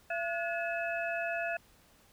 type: tone cluster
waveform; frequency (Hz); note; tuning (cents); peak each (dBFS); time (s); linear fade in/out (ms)
sine; 677 / 1449 / 1705 / 2589; E5 / F#6 / G#6 / E7; +46 / -37 / +45 / -32; -34 / -39 / -39 / -39; 0.1-1.57; 5
effects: pink hiss -63 dBFS RMS until 2.12 s